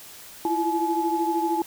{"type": "tone cluster", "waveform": "sine", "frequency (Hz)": [331.1, 344.1, 853], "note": ["E4", "F4", "G#5"], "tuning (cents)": [8, -26, 46], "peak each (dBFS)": [-26, -29, -24], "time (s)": [0.45, 1.62], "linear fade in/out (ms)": 2, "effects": ["white hiss -44 dBFS RMS until 1.66 s"]}